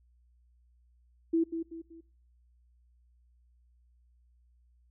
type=tone with echo; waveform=sine; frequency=329.6 Hz; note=E4; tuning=in tune; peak=-23 dBFS; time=1.33-1.44 s; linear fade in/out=10 ms; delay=190 ms; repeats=3; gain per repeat=-8 dB; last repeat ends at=2.01 s; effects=noise-tail reverb RT60 0.4 s tail -21 dB re dry + added 60 Hz sine -62 dBFS peak until 4.9 s